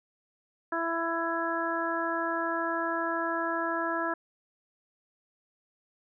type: harmonic tone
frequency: 332.7 Hz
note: E4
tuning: 16 cents sharp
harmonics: 1 / 2 / 3 / 4 / 5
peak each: -34 / -34 / -34 / -34 / -34 dBFS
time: 0.72-4.14 s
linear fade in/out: 5 ms
effects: none